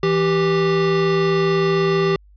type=tone pair together; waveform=square; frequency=164.15 / 392 Hz; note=E3 / G4; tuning=-7 / 0 cents; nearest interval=octave + minor third; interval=1507 cents; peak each=-22 / -17 dBFS; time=0.03-2.16 s; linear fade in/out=2 ms; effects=added 50 Hz sine -46 dBFS peak until 2.36 s + resampled to 11025 Hz